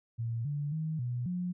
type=tone with pitch steps; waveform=sine; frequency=115.6 / 145.4 / 157.7 / 122.5 / 179 Hz; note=A#2 / D3 / D#3 / B2 / F3; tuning=-14 / -17 / +24 / -14 / +43 cents; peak=-31 dBFS; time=0.18-1.53 s; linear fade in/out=20 ms; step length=270 ms; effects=none